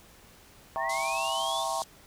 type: chord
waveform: sine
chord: E diminished seventh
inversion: none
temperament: equal with one note detuned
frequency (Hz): 659.3 / 784 / 932.3 / 1084.7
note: E5 / G5 / Bb5 / Db6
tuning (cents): 0 / 0 / 0 / -38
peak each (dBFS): -34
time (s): 0.76-1.82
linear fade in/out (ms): 0
type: linear sweep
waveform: sine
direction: up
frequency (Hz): 1729 to 3637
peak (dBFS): -33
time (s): 0.77-1.65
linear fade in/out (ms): 50
type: band-pass noise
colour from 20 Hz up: pink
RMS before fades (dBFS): -40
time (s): 0.89-1.84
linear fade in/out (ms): 5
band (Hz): 3400 to 11000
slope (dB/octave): 48
effects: pink hiss -55 dBFS RMS until 2.06 s